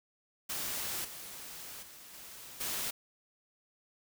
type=noise with level steps; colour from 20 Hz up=white; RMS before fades=-37 / -46 / -52 / -49 / -36 dBFS; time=0.49-2.91 s; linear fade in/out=10 ms; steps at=1.04 / 1.82 / 2.13 / 2.6 s; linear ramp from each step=10 ms; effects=none